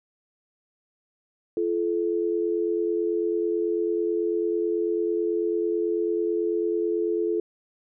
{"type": "tone pair together", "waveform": "sine", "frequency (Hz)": [342.8, 431.9], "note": ["F4", "A4"], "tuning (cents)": [-32, -32], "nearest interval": "major third", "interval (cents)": 400, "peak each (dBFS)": -25, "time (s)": [1.57, 7.4], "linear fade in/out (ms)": 2, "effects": []}